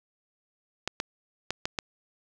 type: clicks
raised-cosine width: 0.2 ms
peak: -11 dBFS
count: 5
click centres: 0.876 / 1.001 / 1.506 / 1.655 / 1.788 s
effects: none